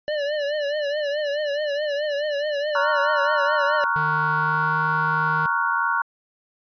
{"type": "tone with vibrato", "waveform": "square", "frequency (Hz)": 587.3, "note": "D5", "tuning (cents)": 0, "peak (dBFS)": -23, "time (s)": [0.08, 3.84], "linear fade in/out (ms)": 0, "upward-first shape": "triangle", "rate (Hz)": 4.7, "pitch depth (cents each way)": 87}
{"type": "chord", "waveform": "sine", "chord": "Gb major seventh", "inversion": "first", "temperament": "equal", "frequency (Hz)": [932.3, 1108.7, 1396.9, 1480], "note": ["Bb5", "Db6", "F6", "Gb6"], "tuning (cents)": [0, 0, 0, 0], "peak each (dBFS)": -25, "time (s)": [2.75, 6.02], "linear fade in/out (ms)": 2}
{"type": "tone with pitch glide", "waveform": "square", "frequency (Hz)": [152.1, 155.3], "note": ["D#3", "D#3"], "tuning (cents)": [-39, -3], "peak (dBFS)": -29, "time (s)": [3.96, 5.46], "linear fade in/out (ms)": 0, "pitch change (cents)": 36, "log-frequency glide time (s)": [4.32, 4.77]}
{"effects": ["resampled to 11025 Hz"]}